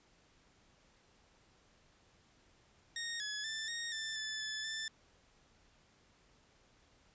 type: tone with pitch steps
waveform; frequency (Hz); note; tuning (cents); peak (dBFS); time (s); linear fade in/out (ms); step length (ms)
15% pulse; 1858 / 1695 / 1769 / 1861 / 1772 / 1745 / 1735 / 1767; A#6 / G#6 / A6 / A#6 / A6 / A6 / A6 / A6; -6 / +35 / +9 / -3 / +12 / -15 / -25 / +7; -32; 2.96-4.88; 2; 240
effects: pink hiss -68 dBFS RMS until 7.14 s + resampled to 16000 Hz